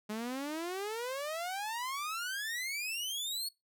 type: exponential sweep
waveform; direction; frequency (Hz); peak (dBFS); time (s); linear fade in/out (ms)
sawtooth; up; 207.7 to 4435; -32; 0.09-3.49; 10
effects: noise-tail reverb RT60 0.2 s tail -22 dB re dry